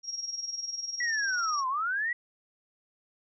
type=tone with tremolo; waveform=sine; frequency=5600 Hz; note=F8; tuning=4 cents sharp; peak=-30 dBFS; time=0.03-1.64 s; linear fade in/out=50 ms; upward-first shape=sine; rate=20 Hz; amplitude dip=70%
type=linear two-way sweep; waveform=sine; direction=down then up; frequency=1967 to 1007 to 1967 Hz; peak=-27 dBFS; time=1-2.13 s; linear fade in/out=5 ms; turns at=1.68 s
effects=none